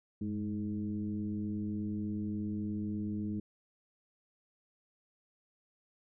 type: tone with frequency modulation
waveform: sine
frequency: 207.7 Hz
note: G#3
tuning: in tune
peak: -33 dBFS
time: 0.21-3.4 s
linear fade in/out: 5 ms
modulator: 108 Hz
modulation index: 0.95
effects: none